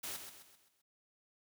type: noise with echo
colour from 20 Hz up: white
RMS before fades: -42 dBFS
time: 0.03-0.17 s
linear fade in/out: 10 ms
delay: 130 ms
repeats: 5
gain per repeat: -7 dB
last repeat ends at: 0.82 s
effects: none